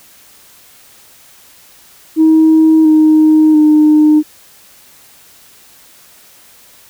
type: tone with pitch steps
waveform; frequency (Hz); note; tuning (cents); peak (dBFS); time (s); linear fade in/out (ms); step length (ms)
sine; 317.4 / 310.9 / 304.5; D#4 / D#4 / D#4; +35 / -1 / -37; -3; 2.16-4.23; 50; 690
effects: tanh soft clip ceiling -1 dBFS + white hiss -43 dBFS RMS until 6.89 s